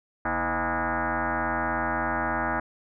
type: tone with frequency modulation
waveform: sine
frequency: 323.7 Hz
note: E4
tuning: 31 cents flat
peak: -24 dBFS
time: 0.25-2.6 s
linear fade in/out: 5 ms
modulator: 188 Hz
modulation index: 7.5
effects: none